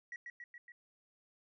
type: tone with echo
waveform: sine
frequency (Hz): 1922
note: B6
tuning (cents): -48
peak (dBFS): -40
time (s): 0.12-0.16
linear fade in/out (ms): 2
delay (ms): 140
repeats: 4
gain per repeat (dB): -3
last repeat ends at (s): 0.72
effects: tanh soft clip ceiling -40 dBFS